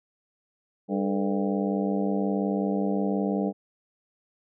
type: harmonic tone with a mistuned harmonic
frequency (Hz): 98.8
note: G2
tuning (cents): +14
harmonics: 2 / 3 / 4 / 5 / 6 / 7 / 8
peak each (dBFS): -26 / -30 / -32 / -34 / -36 / -37 / -38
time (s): 0.88-3.53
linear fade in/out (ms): 50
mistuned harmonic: 4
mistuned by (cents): +140
effects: none